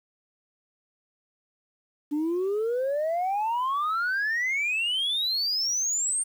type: exponential sweep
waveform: sine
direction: up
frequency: 288.1 to 8890 Hz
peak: -22 dBFS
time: 2.11-6.24 s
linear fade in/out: 20 ms
effects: tanh soft clip ceiling -22 dBFS + 9-bit